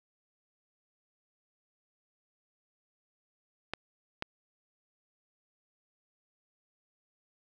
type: clicks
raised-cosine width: 0.3 ms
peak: -17 dBFS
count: 2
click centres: 3.736 / 4.224 s
effects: none